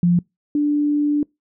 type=tone pair in turn; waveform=sine; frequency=174.61 / 293.7 Hz; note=F3 / D4; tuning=0 / 0 cents; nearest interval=major sixth; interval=900 cents; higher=second; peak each=-12 / -15 dBFS; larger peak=first; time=0.03-0.19 / 0.55-1.23 s; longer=second; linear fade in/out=2 ms; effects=noise-tail reverb RT60 0.2 s tail -26 dB re dry